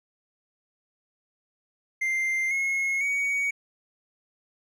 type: tone with pitch steps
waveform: triangle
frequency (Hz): 2093 / 2168 / 2246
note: C7 / C#7 / C#7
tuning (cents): 0 / -39 / +22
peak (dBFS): -22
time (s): 2.01-3.51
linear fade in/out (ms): 10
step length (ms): 500
effects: none